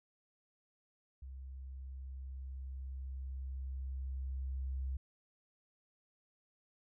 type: tone with level ramp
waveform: sine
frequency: 66 Hz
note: C2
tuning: 16 cents sharp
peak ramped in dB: -45 to -35 dBFS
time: 1.22-4.97 s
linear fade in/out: 5 ms
effects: none